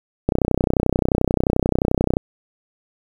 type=click train; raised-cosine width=2 ms; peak=-3 dBFS; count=60; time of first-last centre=0.29-2.169 s; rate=31.4 Hz; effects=7-bit